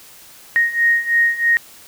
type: beating tone pair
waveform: sine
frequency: 1864.7 / 1867.8 Hz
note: A#6 / A#6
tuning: 0 / +3 cents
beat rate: 3.1 Hz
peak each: -18 / -15 dBFS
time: 0.56-1.57 s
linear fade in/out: 0 ms
effects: white hiss -43 dBFS RMS until 1.87 s